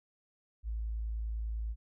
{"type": "tone", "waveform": "sine", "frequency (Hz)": 55, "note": "A1", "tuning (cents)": 0, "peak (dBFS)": -33, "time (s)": [0.63, 1.76], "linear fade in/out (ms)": 50, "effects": []}